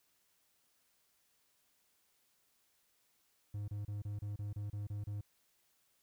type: tone bursts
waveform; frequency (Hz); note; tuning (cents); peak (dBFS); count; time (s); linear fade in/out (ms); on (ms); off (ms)
triangle; 103; G#2; -14; -36; 10; 3.54-5.21; 5; 140; 30
effects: white hiss -75 dBFS RMS until 6.02 s